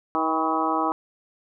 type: harmonic tone with a mistuned harmonic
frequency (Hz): 159.5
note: D#3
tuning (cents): +43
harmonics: 2 / 3 / 4 / 5 / 6 / 7 / 8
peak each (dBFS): -27 / -33 / -32 / -27 / -28 / -28 / -29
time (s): 0.15-0.92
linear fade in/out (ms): 0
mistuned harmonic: 6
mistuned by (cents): +59
effects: none

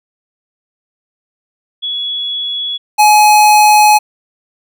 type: tone pair in turn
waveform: sine / square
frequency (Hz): 3376 / 844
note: G#7 / G#5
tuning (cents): +28 / +28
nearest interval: 2 octaves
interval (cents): 2400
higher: first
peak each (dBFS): -16 / -5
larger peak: second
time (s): 1.82-2.78 / 2.98-3.99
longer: second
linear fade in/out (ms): 20
effects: none

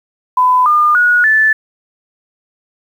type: tone with pitch steps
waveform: sine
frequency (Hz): 1005 / 1209 / 1454.5 / 1749.8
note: B5 / D6 / F#6 / A6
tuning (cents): +30 / +50 / -30 / -10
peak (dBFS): -7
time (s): 0.37-1.53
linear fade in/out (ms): 5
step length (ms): 290
effects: 7-bit

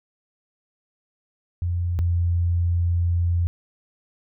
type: tone pair in turn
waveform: sine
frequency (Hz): 87.31 / 86.41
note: F2 / F2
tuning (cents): 0 / -18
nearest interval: unison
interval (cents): 18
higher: first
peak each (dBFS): -21 / -18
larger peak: second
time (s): 1.62-1.99 / 1.99-3.47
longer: second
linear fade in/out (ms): 0
effects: none

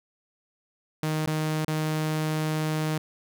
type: tone with dropouts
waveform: sawtooth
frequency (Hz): 155.56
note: D#3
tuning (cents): 0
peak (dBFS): -21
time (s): 1.03-2.98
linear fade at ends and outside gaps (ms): 2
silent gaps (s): 1.26-1.273 / 1.648-1.68
effects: none

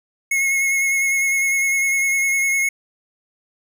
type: tone with vibrato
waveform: square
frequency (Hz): 2174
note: C#7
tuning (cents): -34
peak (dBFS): -17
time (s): 0.31-2.69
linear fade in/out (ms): 5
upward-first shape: sine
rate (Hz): 9.9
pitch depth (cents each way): 21
effects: none

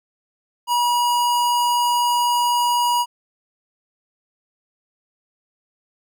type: tone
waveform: square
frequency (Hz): 964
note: B5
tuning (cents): -42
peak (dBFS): -17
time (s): 0.67-3.06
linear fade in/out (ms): 50
effects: none

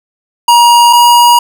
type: tone pair in turn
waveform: square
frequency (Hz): 950 / 956.1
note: A#5 / A#5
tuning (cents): +33 / +44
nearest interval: unison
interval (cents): 11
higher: second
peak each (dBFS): -3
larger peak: neither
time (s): 0.48-0.93 / 0.93-1.39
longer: second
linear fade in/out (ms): 5
effects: none

